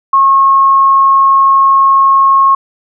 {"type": "tone", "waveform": "sine", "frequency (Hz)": 1087, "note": "C#6", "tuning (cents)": -34, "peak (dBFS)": -4, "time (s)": [0.13, 2.55], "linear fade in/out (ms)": 5, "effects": []}